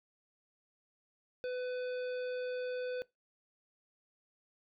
harmonic tone, 501 Hz, B4, 25 cents sharp, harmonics 1 / 3 / 5 / 7 / 9, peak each -35 / -47 / -53 / -57 / -58 dBFS, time 1.44-3.02 s, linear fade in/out 0 ms, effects noise-tail reverb RT60 0.2 s tail -21 dB re dry

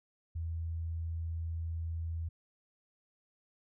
sine tone, 82.41 Hz, E2, in tune, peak -34 dBFS, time 0.35-2.29 s, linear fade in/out 10 ms, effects none

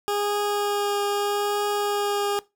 20% pulse tone with vibrato, 409.5 Hz, G#4, 24 cents flat, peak -18 dBFS, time 0.08-2.39 s, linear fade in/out 0 ms, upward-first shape triangle, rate 0.79 Hz, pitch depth 12 cents each way, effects noise-tail reverb RT60 0.2 s tail -19 dB re dry

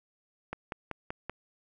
click train, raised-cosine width 0.5 ms, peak -20 dBFS, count 5, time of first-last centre 0.53-1.296 s, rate 5.22 Hz, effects none

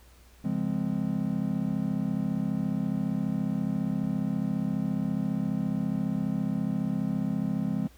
triangle chord, Db major seventh, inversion none, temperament just, 138.59 / 173.24 / 207.9 / 259.9 Hz, Db3 / F3 / Ab3 / C4, 0 / -14 / +2 / -11 cents, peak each -34 / -29 / -28 / -31 dBFS, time 0.44-7.88 s, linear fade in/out 10 ms, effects added 60 Hz sine -53 dBFS peak until 7.97 s + pink hiss -59 dBFS RMS until 7.97 s

